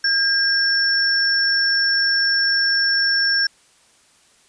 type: tone pair together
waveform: sine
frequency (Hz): 1612 / 5422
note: G6 / E8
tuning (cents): +48 / +48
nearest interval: octave + major sixth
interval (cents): 2100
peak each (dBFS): -18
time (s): 0.04-3.47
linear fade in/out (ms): 5
effects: white hiss -55 dBFS RMS until 4.48 s + resampled to 22050 Hz